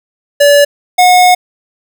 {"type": "tone pair in turn", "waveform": "square", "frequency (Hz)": [575, 726], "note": ["D5", "F#5"], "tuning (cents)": [-37, -33], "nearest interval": "major third", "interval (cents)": 404, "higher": "second", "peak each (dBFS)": -4, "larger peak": "neither", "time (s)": [[0.4, 0.65], [0.98, 1.35]], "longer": "second", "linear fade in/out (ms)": 10, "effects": []}